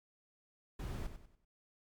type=noise with echo; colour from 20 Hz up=brown; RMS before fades=-41 dBFS; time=0.79-1.07 s; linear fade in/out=5 ms; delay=95 ms; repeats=4; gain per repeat=-9 dB; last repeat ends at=1.45 s; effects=MP3 96 kbps